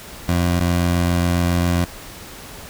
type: tone pair in turn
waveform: 20% pulse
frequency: 87.31 / 87.31 Hz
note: F2 / F2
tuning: 0 / 0 cents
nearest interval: unison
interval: 0 cents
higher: neither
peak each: -11 dBFS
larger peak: neither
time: 0.28-0.6 / 0.6-1.85 s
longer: second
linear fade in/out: 10 ms
effects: pink hiss -37 dBFS RMS until 2.69 s